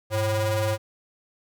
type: ring-modulated tone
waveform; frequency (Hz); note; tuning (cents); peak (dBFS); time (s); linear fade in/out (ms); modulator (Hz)
45% pulse; 220; A3; 0; -19; 0.1-0.78; 50; 321
effects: none